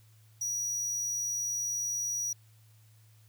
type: tone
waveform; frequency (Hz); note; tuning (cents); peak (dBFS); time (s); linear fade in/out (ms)
square; 5800; F#8; -35; -31; 0.41-2.33; 5
effects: added 109 Hz sine -57 dBFS peak until 3.28 s + white hiss -67 dBFS RMS until 3.28 s